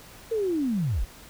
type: linear sweep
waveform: sine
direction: down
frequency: 466.2 to 30.42 Hz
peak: -23 dBFS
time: 0.31-1.05 s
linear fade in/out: 10 ms
effects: pink hiss -48 dBFS RMS until 1.29 s